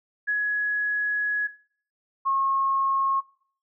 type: tone pair in turn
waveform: sine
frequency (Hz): 1680 / 1084.9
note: G#6 / C#6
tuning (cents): +19 / -38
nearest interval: minor sixth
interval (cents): 757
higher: first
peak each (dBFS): -21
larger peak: neither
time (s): 0.27-1.48 / 2.25-3.21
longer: first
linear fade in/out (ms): 20
effects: noise-tail reverb RT60 0.5 s tail -17 dB re dry